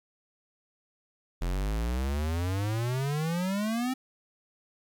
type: exponential sweep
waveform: square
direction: up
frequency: 42.25 to 263.6 Hz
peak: -28 dBFS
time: 1.41-3.94 s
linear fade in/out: 10 ms
effects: 11-bit